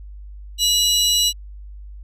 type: tone pair together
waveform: 30% pulse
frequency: 2904 / 3959 Hz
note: F#7 / B7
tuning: -33 / +3 cents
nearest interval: perfect fourth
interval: 536 cents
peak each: -15 dBFS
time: 0.58-1.33 s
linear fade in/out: 50 ms
effects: added 50 Hz sine -34 dBFS peak until 2.03 s + resampled to 32000 Hz